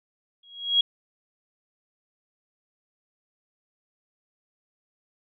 sine tone with exponential growth, 3300 Hz, G#7, 12 cents flat, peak -14 dBFS, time 0.43-0.81 s, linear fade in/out 5 ms, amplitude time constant 81 ms, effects none

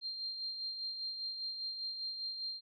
sine tone with tremolo, 4183 Hz, C8, 1 cent flat, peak -36 dBFS, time 0.01-2.61 s, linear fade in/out 50 ms, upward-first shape sine, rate 5 Hz, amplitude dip 45%, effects none

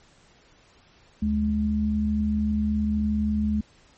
sine tone pair together, 74.88 / 211.8 Hz, D2 / G#3, +34 / +34 cents, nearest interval octave + tritone, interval 1800 cents, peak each -27 / -22 dBFS, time 1.22-3.61 s, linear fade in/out 5 ms, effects pink hiss -57 dBFS RMS until 3.97 s + MP3 32 kbps

